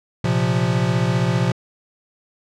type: chord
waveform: square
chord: Bb suspended second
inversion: none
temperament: equal with one note detuned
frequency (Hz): 116.54 / 131.72 / 174.61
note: Bb2 / C3 / F3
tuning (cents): 0 / +12 / 0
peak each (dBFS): -22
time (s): 0.24-1.52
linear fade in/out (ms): 5
effects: low-pass 6000 Hz 12 dB/octave